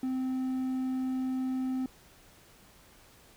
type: tone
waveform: triangle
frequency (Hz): 259.2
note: C4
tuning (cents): -16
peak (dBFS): -27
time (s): 0.03-1.86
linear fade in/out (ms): 2
effects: pink hiss -58 dBFS RMS until 3.36 s

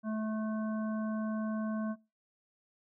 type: harmonic tone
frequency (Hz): 217.4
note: A3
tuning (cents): -21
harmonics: 1 / 3 / 5 / 7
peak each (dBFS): -32 / -42 / -46 / -49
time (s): 0.03-1.96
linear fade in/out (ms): 50
effects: noise-tail reverb RT60 0.3 s tail -24 dB re dry

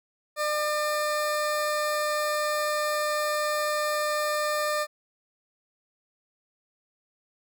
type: tone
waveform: 20% pulse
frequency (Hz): 601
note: D5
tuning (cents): +40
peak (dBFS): -20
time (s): 0.36-4.87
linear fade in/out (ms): 50
effects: none

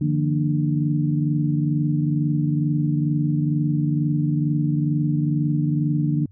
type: tone cluster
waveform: sine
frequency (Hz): 148.5 / 170.7 / 233.5 / 297.6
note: D3 / F3 / A#3 / D4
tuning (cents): +20 / -39 / +3 / +23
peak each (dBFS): -20 / -27 / -28 / -25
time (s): 0.01-6.26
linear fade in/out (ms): 5
effects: added 97 Hz sine -46 dBFS peak until 6.31 s

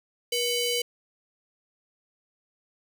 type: ring-modulated tone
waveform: sawtooth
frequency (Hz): 1742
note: A6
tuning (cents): -18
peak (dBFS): -18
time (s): 0.32-0.82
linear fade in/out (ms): 5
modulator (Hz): 1260
effects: none

